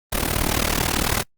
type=noise with amplitude modulation; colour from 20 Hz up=pink; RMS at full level=-18 dBFS; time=0.12-1.23 s; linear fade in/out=10 ms; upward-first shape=sine; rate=38.1 Hz; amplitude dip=85%; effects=noise-tail reverb RT60 0.1 s tail -26 dB re dry + Opus 32 kbps